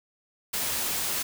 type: noise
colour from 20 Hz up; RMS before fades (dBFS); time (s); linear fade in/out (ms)
white; -29; 0.53-1.23; 10
effects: none